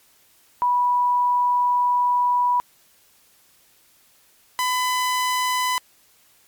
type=tone pair in turn; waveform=sine / sawtooth; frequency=980 / 1004.1 Hz; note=B5 / B5; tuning=-14 / +28 cents; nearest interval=unison; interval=42 cents; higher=second; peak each=-16 dBFS; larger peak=neither; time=0.62-2.6 / 4.59-5.78 s; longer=first; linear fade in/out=0 ms; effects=white hiss -57 dBFS RMS until 6.47 s + MP3 96 kbps